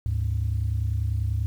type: tone pair together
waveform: sine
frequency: 74.6 / 104.8 Hz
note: D2 / G#2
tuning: +28 / +16 cents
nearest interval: tritone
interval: 588 cents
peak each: -25 / -24 dBFS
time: 0.06-1.46 s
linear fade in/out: 0 ms
effects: tanh soft clip ceiling -17 dBFS + 9-bit